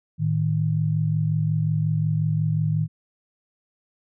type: tone pair together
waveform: sine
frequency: 110 / 155.56 Hz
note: A2 / D#3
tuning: 0 / 0 cents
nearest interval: tritone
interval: 600 cents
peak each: -24 / -21 dBFS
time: 0.18-2.88 s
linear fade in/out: 50 ms
effects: none